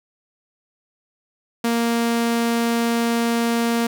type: tone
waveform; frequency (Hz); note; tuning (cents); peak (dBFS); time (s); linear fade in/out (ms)
sawtooth; 233.1; A#3; 0; -14; 1.64-3.87; 5
effects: none